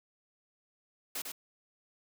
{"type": "noise with echo", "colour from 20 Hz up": "white", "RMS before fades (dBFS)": -37, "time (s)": [1.15, 1.22], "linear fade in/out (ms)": 5, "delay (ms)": 100, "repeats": 1, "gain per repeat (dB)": -4, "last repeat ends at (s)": 1.32, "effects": ["high-pass 200 Hz 12 dB/octave"]}